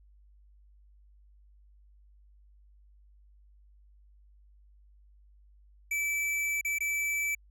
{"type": "tone with dropouts", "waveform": "square", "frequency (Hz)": 2313, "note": "D7", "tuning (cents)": -27, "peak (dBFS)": -29, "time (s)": [5.91, 7.35], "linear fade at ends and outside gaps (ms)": 5, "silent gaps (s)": [[6.612, 6.648], [6.786, 6.805]], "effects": ["added 50 Hz sine -56 dBFS peak until 7.5 s"]}